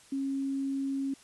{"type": "tone", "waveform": "sine", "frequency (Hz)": 272.7, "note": "C#4", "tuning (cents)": -28, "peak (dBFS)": -29, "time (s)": [0.12, 1.14], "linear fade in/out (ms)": 5, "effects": ["white hiss -57 dBFS RMS until 1.23 s", "resampled to 24000 Hz"]}